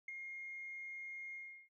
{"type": "tone with ADSR envelope", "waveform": "sine", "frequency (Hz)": 2135, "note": "C7", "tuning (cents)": 34, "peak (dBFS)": -39, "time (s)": [0.08, 1.69], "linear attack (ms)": 4, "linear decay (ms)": 14, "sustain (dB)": -5, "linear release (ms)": 350, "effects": ["tanh soft clip ceiling -38 dBFS"]}